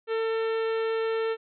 harmonic tone, 448.6 Hz, A4, 34 cents sharp, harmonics 1 / 2 / 3 / 4 / 5 / 6 / 7 / 8 / 9, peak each -25 / -40 / -37 / -40 / -45 / -45 / -47 / -51 / -52 dBFS, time 0.07-1.37 s, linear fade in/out 50 ms, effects none

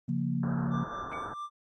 sine chord, Bb minor, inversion first, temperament equal, 138.59 / 174.61 / 233.1 Hz, Db3 / F3 / Bb3, 0 / 0 / 0 cents, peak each -32 dBFS, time 0.08-0.84 s, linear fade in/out 10 ms
white low-pass noise, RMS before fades -41 dBFS, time 0.43-1.34 s, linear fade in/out 5 ms, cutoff 1600 Hz, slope 96 dB/octave
triangle tone with tremolo, 1182 Hz, D6, 11 cents sharp, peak -33 dBFS, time 0.7-1.5 s, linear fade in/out 50 ms, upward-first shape sine, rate 4.5 Hz, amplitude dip 60%
sine tone with exponential decay, 2256 Hz, C#7, 30 cents sharp, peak -37 dBFS, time 1.13-1.31 s, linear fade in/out 0 ms, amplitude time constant 37 ms
effects Opus 24 kbps

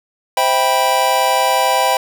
square chord, C major seventh, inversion none, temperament just, 523.3 / 654.1 / 784.9 / 981.1 Hz, C5 / E5 / G5 / B5, 0 / -14 / +2 / -12 cents, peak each -21 / -21 / -17 / -18 dBFS, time 0.37-1.97 s, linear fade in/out 2 ms, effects none

